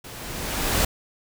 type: noise with level ramp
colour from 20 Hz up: pink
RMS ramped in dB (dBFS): -40 to -20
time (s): 0.04-0.85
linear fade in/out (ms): 5
effects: none